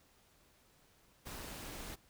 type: noise with amplitude modulation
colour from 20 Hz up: pink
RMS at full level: -44 dBFS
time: 1.25-1.96 s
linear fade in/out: 20 ms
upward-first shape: sine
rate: 255 Hz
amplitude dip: 55%
effects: pink hiss -68 dBFS RMS until 2.09 s